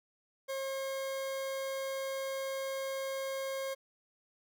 40% pulse tone, 538 Hz, C5, 48 cents sharp, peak -34 dBFS, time 0.48-3.75 s, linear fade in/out 20 ms, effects none

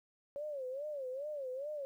sine tone with vibrato, 554.4 Hz, C#5, in tune, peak -38 dBFS, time 0.36-1.85 s, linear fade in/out 0 ms, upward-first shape sine, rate 2.4 Hz, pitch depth 160 cents each way, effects 12-bit

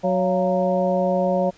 harmonic tone with a mistuned harmonic, 185.2 Hz, F#3, 2 cents sharp, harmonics 1 / 2 / 3 / 4 / 5, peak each -23 / -29 / -20 / -25 / -31 dBFS, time 0.03-1.51 s, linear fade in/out 20 ms, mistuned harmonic 4, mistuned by -110 cents, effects pink hiss -52 dBFS RMS until 1.57 s + resampled to 16000 Hz

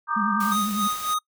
sine chord, Eb major seventh, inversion second, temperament equal with one note detuned, 932.3 / 1174.7 / 1221 / 1568 Hz, Bb5 / D6 / Eb6 / G6, 0 / 0 / -33 / 0 cents, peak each -30 / -27 / -25 / -30 dBFS, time 0.07-0.56 s, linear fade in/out 50 ms
sine tone with vibrato, 207.7 Hz, G#3, in tune, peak -25 dBFS, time 0.16-0.88 s, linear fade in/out 10 ms, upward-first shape triangle, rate 10 Hz, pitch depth 98 cents each way
white noise, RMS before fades -36 dBFS, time 0.4-1.14 s, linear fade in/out 5 ms
square tone with tremolo, 1244.5 Hz, D#6, in tune, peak -22 dBFS, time 0.51-1.19 s, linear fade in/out 10 ms, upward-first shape sine, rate 3.6 Hz, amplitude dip 75%
effects noise-tail reverb RT60 0.1 s tail -25 dB re dry

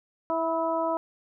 harmonic tone with a mistuned harmonic, 327.8 Hz, E4, 10 cents flat, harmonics 1 / 2 / 3 / 4, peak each -32 / -27 / -29 / -35 dBFS, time 0.3-0.97 s, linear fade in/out 0 ms, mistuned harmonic 4, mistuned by -23 cents, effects none

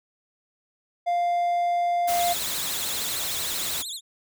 triangle tone, 698.5 Hz, F5, in tune, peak -19 dBFS, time 1.06-2.34 s, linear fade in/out 20 ms
white noise, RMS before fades -30 dBFS, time 2.07-3.83 s, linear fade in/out 20 ms
25% pulse tone with vibrato, 3758 Hz, A#7, 13 cents sharp, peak -27 dBFS, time 2.16-4.01 s, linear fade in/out 50 ms, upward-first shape triangle, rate 13 Hz, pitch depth 250 cents each way
effects none

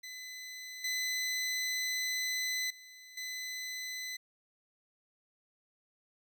20% pulse tone with level steps, 2015 Hz, B6, 34 cents sharp, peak -38 / -27 / -46 / -33 dBFS, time 0.03-4.17 s, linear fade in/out 10 ms, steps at 0.84 / 2.7 / 3.17 s, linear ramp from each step 5 ms, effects none

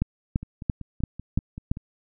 two click trains, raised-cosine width 5 ms, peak -23 / -10 dBFS, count 8 / 6, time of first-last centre 0.43-1.771 / 0.02-1.715 s, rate 5.22 / 2.95 Hz, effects none

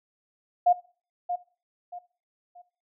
sine tone with echo, 710 Hz, F5, 28 cents sharp, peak -16 dBFS, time 0.66-0.73 s, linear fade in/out 10 ms, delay 630 ms, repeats 3, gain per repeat -10 dB, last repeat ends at 2.62 s, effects noise-tail reverb RT60 0.4 s tail -18 dB re dry

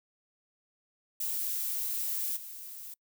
violet noise with level steps, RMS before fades -33 / -44 dBFS, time 1.2-2.94 s, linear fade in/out 5 ms, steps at 2.36 s, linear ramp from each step 10 ms, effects noise-tail reverb RT60 0.1 s tail -26 dB re dry

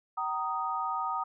sine chord, Eb major, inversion first, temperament equal with one note detuned, 766.1 / 932.3 / 1244.5 Hz, G5 / Bb5 / Eb6, -40 / 0 / 0 cents, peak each -36 / -34 / -32 dBFS, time 0.17-1.24 s, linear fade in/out 10 ms, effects none

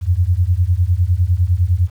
sine beating tone pair, 84.2 / 94.1 Hz, E2 / F#2, +37 / +30 cents, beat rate 9.9 Hz, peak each -15 dBFS, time 0.01-1.9 s, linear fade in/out 50 ms, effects 8-bit

